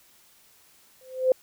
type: tone with exponential growth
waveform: sine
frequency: 516 Hz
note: C5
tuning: 24 cents flat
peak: -13 dBFS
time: 1.01-1.32 s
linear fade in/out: 2 ms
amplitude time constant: 66 ms
effects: white hiss -58 dBFS RMS until 1.42 s